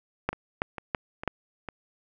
two click trains, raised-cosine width 0.5 ms, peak -10 / -20 dBFS, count 4 / 4, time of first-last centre 0.29-1.277 / 0.33-1.687 s, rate 3.04 / 2.21 Hz, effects none

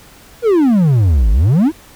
triangle exponential two-way sweep, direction down then up, 498.5 to 49 to 351.6 Hz, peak -6 dBFS, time 0.42-1.72 s, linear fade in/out 50 ms, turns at 1.31 s, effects pink hiss -42 dBFS RMS until 1.95 s

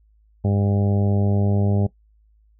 harmonic tone, 100.5 Hz, G2, 44 cents sharp, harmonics 1 / 2 / 3 / 4 / 5 / 6 / 7 / 8, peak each -18 / -23 / -33 / -30 / -35 / -33 / -38 / -39 dBFS, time 0.44-1.87 s, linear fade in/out 10 ms, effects noise-tail reverb RT60 0.1 s tail -17 dB re dry + added 53 Hz sine -54 dBFS peak until 2.59 s

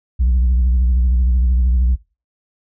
sine tone with vibrato, 61.74 Hz, B1, in tune, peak -9 dBFS, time 0.19-1.96 s, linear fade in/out 20 ms, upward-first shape sine, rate 13 Hz, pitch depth 110 cents each way, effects noise-tail reverb RT60 0.3 s tail -22 dB re dry + tanh soft clip ceiling -10 dBFS

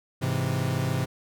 40% pulse chord, Ab augmented, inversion none, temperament equal, 103.83 / 130.81 / 164.81 Hz, Ab2 / C3 / E3, 0 / 0 / 0 cents, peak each -30 / -26 / -30 dBFS, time 0.21-1.06 s, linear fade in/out 20 ms, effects none

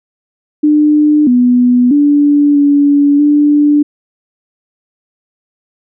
sine tone with pitch steps, 299.9 / 246.5 / 290.1 / 286.3 / 293.7 Hz, D4 / B3 / D4 / D4 / D4, +36 / -3 / -21 / -44 / 0 cents, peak -5 dBFS, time 0.63-3.83 s, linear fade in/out 10 ms, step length 640 ms, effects none

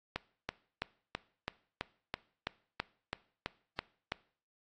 click train, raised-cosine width 0.3 ms, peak -18 dBFS, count 13, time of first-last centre 0.16-4.12 s, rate 3.03 Hz, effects noise-tail reverb RT60 0.5 s tail -21 dB re dry + AAC 32 kbps

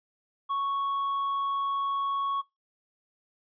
sine tone with tanh clipping, 1108.7 Hz, C#6, in tune, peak -27 dBFS, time 0.49-2.42 s, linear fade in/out 20 ms, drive 3 dB, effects noise-tail reverb RT60 0.2 s tail -22 dB re dry + resampled to 11025 Hz

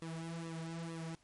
sawtooth tone with flanger, 164.81 Hz, E3, in tune, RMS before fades -43 dBFS, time 0.02-1.15 s, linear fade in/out 0 ms, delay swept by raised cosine 1.3 to 4.4 ms, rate 2.2 Hz, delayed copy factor -0.95, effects pink hiss -70 dBFS RMS until 1.23 s + MP3 48 kbps

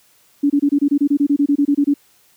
sine tone bursts, 285.9 Hz, D4, 46 cents flat, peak -11 dBFS, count 16, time 0.43-1.94 s, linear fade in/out 10 ms, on 70 ms, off 26 ms, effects white hiss -55 dBFS RMS until 2.36 s + high-pass 60 Hz 12 dB/octave

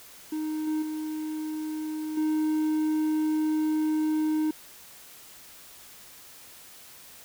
triangle tone with level steps, 310 Hz, D#4, 6 cents flat, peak -26 / -23 / -28 / -21 dBFS, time 0.32-4.51 s, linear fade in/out 5 ms, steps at 0.67 / 0.82 / 2.17 s, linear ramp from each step 5 ms, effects white hiss -49 dBFS RMS until 7.24 s

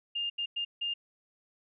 sine tone bursts at uneven times, 2814 Hz, F7, 12 cents sharp, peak -30 dBFS, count 4, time 0.15-0.3 / 0.38-0.46 / 0.56-0.65 / 0.81-0.94 s, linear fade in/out 10 ms, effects none

